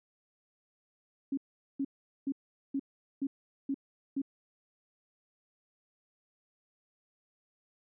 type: tone bursts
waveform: sine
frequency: 274.5 Hz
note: C#4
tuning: 17 cents flat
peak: -29 dBFS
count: 7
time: 1.32-4.218 s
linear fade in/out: 5 ms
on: 54 ms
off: 420 ms
effects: none